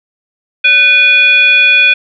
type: tone with frequency modulation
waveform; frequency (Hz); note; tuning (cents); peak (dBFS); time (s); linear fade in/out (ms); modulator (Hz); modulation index
sine; 2459; D#7; -21; -4; 0.64-1.94; 10; 945; 0.64
effects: none